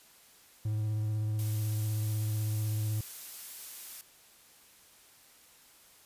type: tone with vibrato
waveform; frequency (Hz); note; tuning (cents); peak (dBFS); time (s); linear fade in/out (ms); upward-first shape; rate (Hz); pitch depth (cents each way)
triangle; 107.5; A2; -40; -27; 0.65-3.01; 5; sine; 16; 21
type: noise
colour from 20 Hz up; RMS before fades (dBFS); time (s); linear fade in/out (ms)
blue; -43; 1.39-4.01; 0
effects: white hiss -59 dBFS RMS until 6.05 s + resampled to 32000 Hz